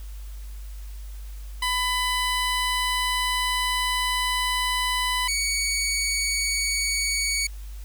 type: tone pair in turn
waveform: 15% pulse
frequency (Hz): 1000 / 2245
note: B5 / C#7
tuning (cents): +21 / +21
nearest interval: octave + major second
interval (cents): 1400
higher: second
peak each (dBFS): -16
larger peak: neither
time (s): 1.62-5.28 / 5.28-7.47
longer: first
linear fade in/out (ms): 5
effects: added 50 Hz sine -34 dBFS peak until 7.84 s + white hiss -52 dBFS RMS until 7.84 s